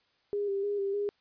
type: tone with vibrato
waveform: sine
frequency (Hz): 401.7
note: G4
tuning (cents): +42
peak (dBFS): -28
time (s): 0.33-1.09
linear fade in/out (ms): 0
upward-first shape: square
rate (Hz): 3.3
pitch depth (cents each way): 29
effects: white hiss -70 dBFS RMS until 1.2 s + resampled to 11025 Hz